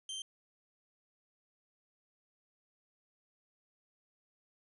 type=tone; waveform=sawtooth; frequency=3136 Hz; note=G7; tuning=in tune; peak=-36 dBFS; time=0.09-0.22 s; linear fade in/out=2 ms; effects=resampled to 24000 Hz + 13-bit